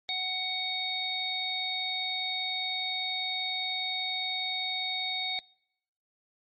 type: harmonic tone with a mistuned harmonic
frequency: 745 Hz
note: F#5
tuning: 12 cents sharp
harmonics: 1 / 3 / 5 / 6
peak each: -39 / -36 / -31 / -39 dBFS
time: 0.09-5.39 s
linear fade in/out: 0 ms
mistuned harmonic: 6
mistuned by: -32 cents
effects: noise-tail reverb RT60 0.8 s tail -26 dB re dry + MP3 32 kbps